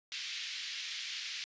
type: band-pass noise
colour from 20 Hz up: white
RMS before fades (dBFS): -41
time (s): 0.12-1.44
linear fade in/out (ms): 0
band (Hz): 2000 to 4900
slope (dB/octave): 24
effects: resampled to 16000 Hz